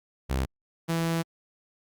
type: tone pair in turn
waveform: sawtooth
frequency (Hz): 65.9 / 165.58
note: C2 / E3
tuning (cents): +13 / +8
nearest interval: octave + major third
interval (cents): 1595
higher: second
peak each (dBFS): -21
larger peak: neither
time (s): 0.29-0.46 / 0.88-1.23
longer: second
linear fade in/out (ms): 20
effects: Opus 48 kbps